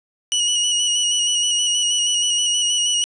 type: tone with vibrato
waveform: 25% pulse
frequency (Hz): 2917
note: F#7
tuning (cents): -25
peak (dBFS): -13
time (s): 0.32-3.04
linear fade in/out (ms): 0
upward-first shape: square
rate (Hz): 6.3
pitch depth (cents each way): 23
effects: resampled to 22050 Hz + 9-bit